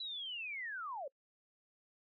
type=linear sweep; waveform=sine; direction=down; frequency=3990 to 511 Hz; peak=-40 dBFS; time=0-1.08 s; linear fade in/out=5 ms; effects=noise-tail reverb RT60 0.1 s tail -25 dB re dry